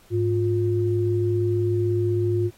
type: tone pair together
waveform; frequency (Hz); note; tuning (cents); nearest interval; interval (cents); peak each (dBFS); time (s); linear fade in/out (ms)
sine; 104.98 / 353.1; G#2 / F4; +19 / +19; octave + major sixth; 2100; -22 / -22; 0.1-2.51; 50
effects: pink hiss -55 dBFS RMS until 2.57 s + AAC 48 kbps